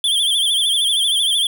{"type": "tone with vibrato", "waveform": "square", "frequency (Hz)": 3322, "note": "G#7", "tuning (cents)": 0, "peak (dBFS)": -15, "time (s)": [0.04, 1.47], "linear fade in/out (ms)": 2, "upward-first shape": "sine", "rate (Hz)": 13, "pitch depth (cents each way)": 100, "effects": []}